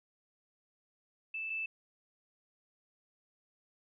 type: tone pair in turn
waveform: sine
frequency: 2637 / 2637 Hz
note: E7 / E7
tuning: 0 / 0 cents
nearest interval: unison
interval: 0 cents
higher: neither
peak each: -36 / -34 dBFS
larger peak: second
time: 1.34-1.5 / 1.5-1.66 s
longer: neither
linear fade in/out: 5 ms
effects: none